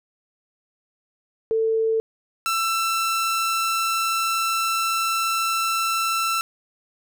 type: tone pair in turn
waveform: sine / sawtooth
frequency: 446 / 1336.5 Hz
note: A4 / E6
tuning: +23 / +23 cents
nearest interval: octave + perfect fifth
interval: 1900 cents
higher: second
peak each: -18 / -17 dBFS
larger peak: second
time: 1.51-2 / 2.46-6.41 s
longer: second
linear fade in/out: 0 ms
effects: none